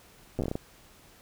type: slowing click train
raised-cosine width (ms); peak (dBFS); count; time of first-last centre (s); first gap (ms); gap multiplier
2; -17; 9; 0.39-0.555; 8; 1.26
effects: pink hiss -56 dBFS RMS until 1.21 s